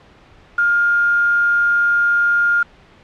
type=tone with quantisation; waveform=sine; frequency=1411 Hz; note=F6; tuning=17 cents sharp; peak=-12 dBFS; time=0.58-2.63 s; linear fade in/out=5 ms; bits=5; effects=pink hiss -47 dBFS RMS until 3.03 s + low-pass 3000 Hz 12 dB/octave